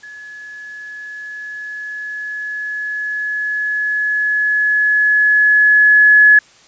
sine tone with level ramp, 1700 Hz, G#6, 40 cents sharp, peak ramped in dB -32 to -4 dBFS, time 0.03-6.39 s, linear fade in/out 5 ms, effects white hiss -47 dBFS RMS until 6.67 s + resampled to 16000 Hz

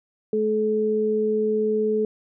sine tone pair together, 214.9 / 430.4 Hz, A3 / A4, -41 / -38 cents, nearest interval octave, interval 1203 cents, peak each -26 / -20 dBFS, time 0.33-2.05 s, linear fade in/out 2 ms, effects none

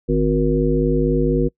harmonic tone with a mistuned harmonic, 52 Hz, G#1, 3 cents sharp, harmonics 1 / 3 / 5 / 7 / 9, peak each -21 / -21 / -21 / -21 / -21 dBFS, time 0.08-1.49 s, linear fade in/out 20 ms, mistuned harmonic 9, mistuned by +19 cents, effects noise-tail reverb RT60 0.1 s tail -25 dB re dry

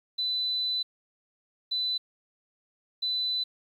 sine tone bursts at uneven times, 4000 Hz, B7, 21 cents sharp, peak -26 dBFS, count 3, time 0.18-0.83 / 1.71-1.98 / 3.02-3.44 s, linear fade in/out 10 ms, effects 10-bit

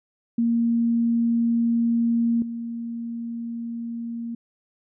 sine tone with level steps, 232.9 Hz, A#3, 1 cent flat, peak -18 / -28 dBFS, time 0.38-4.35 s, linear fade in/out 5 ms, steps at 2.42 s, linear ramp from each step 2 ms, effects none

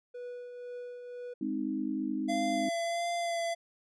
triangle tone with tremolo, 490 Hz, B4, 14 cents flat, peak -36 dBFS, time 0.14-1.34 s, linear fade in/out 10 ms, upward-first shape triangle, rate 2 Hz, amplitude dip 45%
sine chord, Ab major, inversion none, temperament equal, 207.7 / 261.6 / 311.1 Hz, Ab3 / C4 / Eb4, 0 / 0 / 0 cents, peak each -37 / -34 / -34 dBFS, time 1.41-2.69 s, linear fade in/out 5 ms
square tone with vibrato, 683 Hz, F5, 39 cents flat, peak -31 dBFS, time 2.28-3.55 s, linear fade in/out 20 ms, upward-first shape sine, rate 1.5 Hz, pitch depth 19 cents each way
effects resampled to 22050 Hz

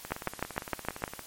two click trains, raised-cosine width 0.5 ms, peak -13 / -23 dBFS, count 7 / 21, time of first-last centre 0.12-1.039 / 0.05-1.193 s, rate 6.53 / 17.5 Hz, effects white hiss -48 dBFS RMS until 1.26 s + MP3 64 kbps

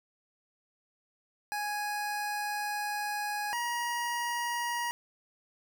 25% pulse tone pair in turn, 830.6 / 952.2 Hz, G#5 / A#5, 0 / +37 cents, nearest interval major second, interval 237 cents, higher second, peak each -28 / -27 dBFS, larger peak second, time 1.52-3.53 / 3.53-4.91 s, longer first, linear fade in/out 0 ms, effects none

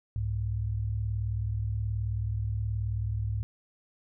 sine tone pair together, 66 / 104.77 Hz, C2 / G#2, +16 / +16 cents, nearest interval minor sixth, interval 800 cents, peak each -33 / -29 dBFS, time 0.16-3.43 s, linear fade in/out 0 ms, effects none

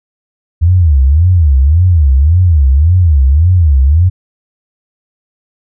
sine tone with vibrato, 77.78 Hz, D#2, in tune, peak -4 dBFS, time 0.61-4.1 s, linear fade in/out 20 ms, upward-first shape sine, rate 1.8 Hz, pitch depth 290 cents each way, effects none

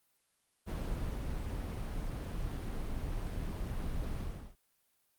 brown noise with ADSR envelope, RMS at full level -35 dBFS, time 0.66-4.56 s, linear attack 30 ms, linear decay 560 ms, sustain -2 dB, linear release 360 ms, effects white hiss -75 dBFS RMS until 5.18 s + Opus 32 kbps

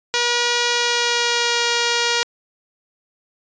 5% pulse tone with pitch glide, 479.8 to 473.7 Hz, A#4 to A#4, +50 to +28 cents, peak -5 dBFS, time 0.14-2.23 s, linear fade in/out 0 ms, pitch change -22 cents, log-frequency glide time 0.69-1.63 s, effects resampled to 16000 Hz

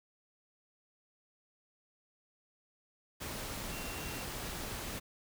sine tone in noise, 2743 Hz, F7, 32 cents flat, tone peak -49 dBFS, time 3.71-4.24 s, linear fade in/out 20 ms, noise pink, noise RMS -41 dBFS, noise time 3.2-5 s, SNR -11 dB, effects none

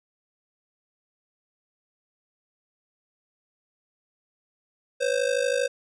square ring-modulated tone, 523.3 Hz, C5, in tune, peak -20 dBFS, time 5-5.68 s, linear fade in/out 20 ms, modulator 26.3 Hz, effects resampled to 22050 Hz

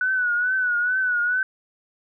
sine tone with vibrato, 1480 Hz, F#6, in tune, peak -19 dBFS, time 0.01-1.43 s, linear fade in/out 2 ms, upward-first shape triangle, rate 2.3 Hz, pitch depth 75 cents each way, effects none

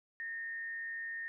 sine tone with frequency modulation, 1833 Hz, A#6, 30 cents flat, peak -38 dBFS, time 0.2-1.28 s, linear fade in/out 0 ms, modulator 149 Hz, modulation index 0.25, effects none

